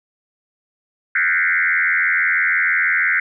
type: tone with frequency modulation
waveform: sine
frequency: 1805 Hz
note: A6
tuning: 44 cents sharp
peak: -14 dBFS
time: 1.15-3.2 s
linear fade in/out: 5 ms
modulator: 86.1 Hz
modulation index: 4.2
effects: none